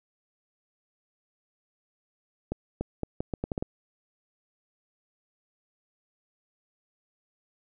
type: accelerating click train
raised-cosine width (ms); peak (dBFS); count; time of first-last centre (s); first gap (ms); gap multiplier
2; -16; 9; 2.52-3.625; 290; 0.77
effects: none